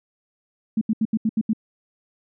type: tone bursts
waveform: sine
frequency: 220 Hz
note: A3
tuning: in tune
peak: -17 dBFS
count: 7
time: 0.77-1.533 s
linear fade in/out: 5 ms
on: 43 ms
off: 77 ms
effects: none